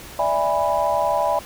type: chord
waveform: sine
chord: E dominant seventh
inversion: third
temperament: equal with one note detuned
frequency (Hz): 587.3 / 659.3 / 821.1 / 987.8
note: D5 / E5 / G#5 / B5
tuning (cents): 0 / 0 / -20 / 0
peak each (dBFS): -23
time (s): 0.19-1.39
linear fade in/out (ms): 2
effects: pink hiss -39 dBFS RMS until 1.45 s